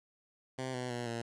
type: tone with pitch steps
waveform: 10% pulse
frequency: 130 / 125.35 / 120.87 / 116.56 Hz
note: C3 / B2 / B2 / A#2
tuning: -11 / +26 / -37 / 0 cents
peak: -28 dBFS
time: 0.58-1.22 s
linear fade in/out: 10 ms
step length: 160 ms
effects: resampled to 22050 Hz + 10-bit